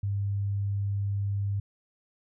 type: tone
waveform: sine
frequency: 100 Hz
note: G2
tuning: 35 cents sharp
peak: -26 dBFS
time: 0.03-1.6 s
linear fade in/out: 5 ms
effects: none